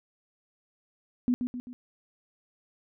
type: tone with echo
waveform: sine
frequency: 246.9 Hz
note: B3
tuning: in tune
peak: -21 dBFS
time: 1.28-1.34 s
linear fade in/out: 0 ms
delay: 130 ms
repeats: 3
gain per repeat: -6 dB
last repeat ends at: 1.73 s
effects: none